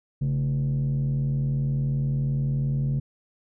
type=tone with frequency modulation; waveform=sine; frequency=138.59 Hz; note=C#3; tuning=in tune; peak=-20 dBFS; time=0.21-3 s; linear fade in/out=10 ms; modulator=80 Hz; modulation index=0.53; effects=tanh soft clip ceiling -20 dBFS